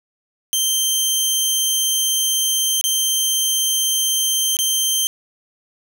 15% pulse tone with dropouts, 3136 Hz, G7, in tune, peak -9 dBFS, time 0.53-5.07 s, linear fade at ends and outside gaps 0 ms, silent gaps 2.812-2.84 / 4.568-4.589 s, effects none

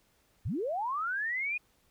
sine linear sweep, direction up, 65.7 to 2489 Hz, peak -30 dBFS, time 0.45-1.58 s, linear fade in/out 10 ms, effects pink hiss -69 dBFS RMS until 1.9 s

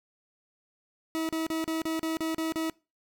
40% pulse tone bursts, 321.9 Hz, E4, 41 cents flat, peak -27 dBFS, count 9, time 1.15-2.698 s, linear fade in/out 0 ms, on 140 ms, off 36 ms, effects noise-tail reverb RT60 0.3 s tail -24 dB re dry

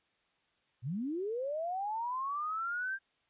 sine linear sweep, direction up, 106.4 to 1598 Hz, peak -33 dBFS, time 0.82-2.99 s, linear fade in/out 50 ms, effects white hiss -74 dBFS RMS until 3.29 s + resampled to 8000 Hz

